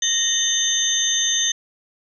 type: tone cluster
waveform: sine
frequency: 1855 / 3022 / 3614 / 6270 Hz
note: A#6 / F#7 / A7 / G8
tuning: -9 / +36 / +46 / -1 cents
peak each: -28 / -27 / -22 / -20 dBFS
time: 0.02-1.52 s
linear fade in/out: 5 ms
effects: none